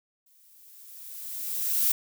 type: noise with exponential growth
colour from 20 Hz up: violet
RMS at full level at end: -22 dBFS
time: 0.26-1.92 s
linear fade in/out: 5 ms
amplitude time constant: 360 ms
effects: none